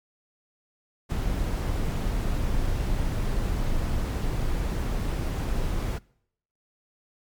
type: noise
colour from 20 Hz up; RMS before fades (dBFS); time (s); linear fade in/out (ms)
brown; -26; 1.09-5.99; 20
effects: noise-tail reverb RT60 0.7 s tail -24 dB re dry + MP3 96 kbps